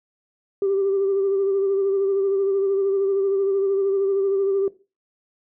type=tone with vibrato; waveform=sine; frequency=392 Hz; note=G4; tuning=in tune; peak=-17 dBFS; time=0.62-4.68 s; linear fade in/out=2 ms; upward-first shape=sine; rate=13 Hz; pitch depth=34 cents each way; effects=noise-tail reverb RT60 0.3 s tail -17 dB re dry + tanh soft clip ceiling -14 dBFS